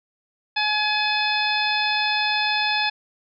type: harmonic tone with a mistuned harmonic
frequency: 846 Hz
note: G#5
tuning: 32 cents sharp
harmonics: 1 / 2 / 3 / 4 / 5 / 6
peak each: -25 / -26 / -25 / -27 / -30 / -30 dBFS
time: 0.56-2.9 s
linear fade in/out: 10 ms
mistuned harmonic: 4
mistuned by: +55 cents
effects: none